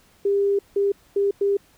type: tone bursts at uneven times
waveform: sine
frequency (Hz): 400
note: G4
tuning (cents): +35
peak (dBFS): -17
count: 4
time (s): 0.25-0.59 / 0.76-0.92 / 1.16-1.31 / 1.41-1.57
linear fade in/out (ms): 5
effects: pink hiss -57 dBFS RMS until 1.77 s